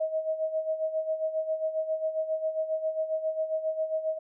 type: tone with tremolo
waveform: sine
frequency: 633 Hz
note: D#5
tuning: 30 cents sharp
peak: -24 dBFS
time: 0-4.19 s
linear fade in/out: 10 ms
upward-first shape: sine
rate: 7.4 Hz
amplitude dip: 70%
effects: none